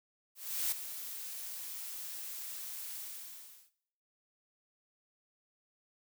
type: noise with ADSR envelope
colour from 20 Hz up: blue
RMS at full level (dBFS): -32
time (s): 0.35-3.71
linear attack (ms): 370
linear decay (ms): 5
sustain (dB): -11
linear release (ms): 760
effects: noise-tail reverb RT60 0.7 s tail -18 dB re dry